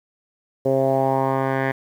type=tone with low-pass filter sweep; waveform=10% pulse; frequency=133.9 Hz; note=C3; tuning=40 cents sharp; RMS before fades=-20 dBFS; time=0.65-1.72 s; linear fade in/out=10 ms; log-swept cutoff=500 to 1800 Hz; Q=3.2; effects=8-bit